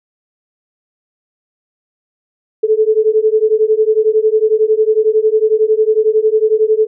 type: beating tone pair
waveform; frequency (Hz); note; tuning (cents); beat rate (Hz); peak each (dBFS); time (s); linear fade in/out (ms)
sine; 429.6 / 440.6; A4 / A4; -41 / +2; 11; -12; 2.63-6.87; 10
effects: none